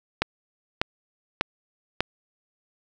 click train, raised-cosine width 0.3 ms, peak -5 dBFS, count 4, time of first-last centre 0.22-2.006 s, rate 1.68 Hz, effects none

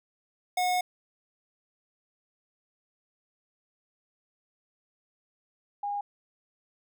square / sine tone pair in turn, 727 / 814.8 Hz, F#5 / G#5, -31 / -33 cents, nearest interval major second, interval 198 cents, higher second, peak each -25 / -29 dBFS, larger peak first, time 0.57-0.81 / 5.83-6.01 s, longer first, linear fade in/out 5 ms, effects none

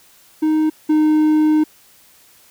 triangle tone pair in turn, 311.1 / 307.7 Hz, D#4 / D#4, 0 / -19 cents, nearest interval unison, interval 19 cents, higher first, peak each -11 / -9 dBFS, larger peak second, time 0.42-0.7 / 0.89-1.64 s, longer second, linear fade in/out 10 ms, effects white hiss -50 dBFS RMS until 2.5 s

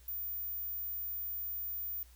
sine tone, 14760 Hz, A#9, 18 cents flat, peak -36 dBFS, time 0.08-2.03 s, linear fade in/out 2 ms, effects added 60 Hz sine -56 dBFS peak until 2.15 s + white hiss -64 dBFS RMS until 2.15 s

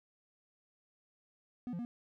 triangle tone with pitch steps, 246.4 / 172.8 / 239.3 Hz, B3 / F3 / A#3, -4 / -18 / +46 cents, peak -35 dBFS, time 1.67-1.85 s, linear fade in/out 0 ms, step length 60 ms, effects none

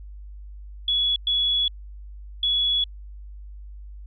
sine tone bursts at uneven times, 3384 Hz, G#7, 32 cents sharp, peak -19 dBFS, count 3, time 0.88-1.16 / 1.27-1.68 / 2.43-2.84 s, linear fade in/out 2 ms, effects added 50 Hz sine -37 dBFS peak until 4.06 s

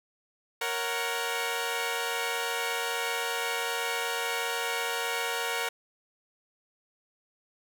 10% pulse chord, F# major, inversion first, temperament equal, 466.2 / 554.4 / 740 Hz, A#4 / C#5 / F#5, 0 / 0 / 0 cents, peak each -23 / -28 / -26 dBFS, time 0.61-5.69 s, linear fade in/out 5 ms, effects none

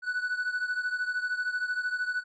triangle beating tone pair, 1481 / 1494 Hz, F#6 / F#6, +1 / +16 cents, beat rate 13 Hz, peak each -28 / -32 dBFS, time 0.02-2.24 s, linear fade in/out 50 ms, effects resampled to 16000 Hz

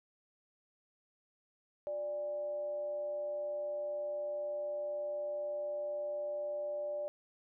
sine tone with frequency modulation, 589 Hz, D5, 5 cents sharp, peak -35 dBFS, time 1.87-7.08 s, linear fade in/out 0 ms, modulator 226 Hz, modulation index 0.22, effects none

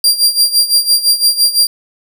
sawtooth tone with tremolo, 4759 Hz, D8, 22 cents sharp, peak -3 dBFS, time 0.04-1.67 s, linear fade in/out 2 ms, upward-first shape sine, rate 5.9 Hz, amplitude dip 80%, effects none

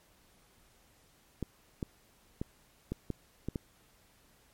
clicks, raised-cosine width 3 ms, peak -21 dBFS, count 7, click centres 1.427 / 1.828 / 2.415 / 2.92 / 3.103 / 3.486 / 3.558 s, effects pink hiss -65 dBFS RMS until 4.53 s + MP3 64 kbps

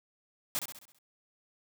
white noise with echo, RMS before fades -32 dBFS, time 0.55-0.59 s, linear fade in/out 0 ms, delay 66 ms, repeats 6, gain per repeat -6 dB, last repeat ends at 0.986 s, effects none

